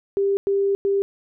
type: tone bursts at uneven times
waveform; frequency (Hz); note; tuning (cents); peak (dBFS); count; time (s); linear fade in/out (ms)
sine; 396.3; G4; +19; -17; 3; 0.17-0.37 / 0.47-0.75 / 0.85-1.02; 0
effects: none